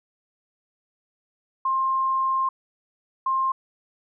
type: tone bursts at uneven times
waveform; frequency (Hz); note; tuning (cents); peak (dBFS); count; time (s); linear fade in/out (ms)
sine; 1059; C6; +21; -20; 2; 1.65-2.49 / 3.26-3.52; 5
effects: none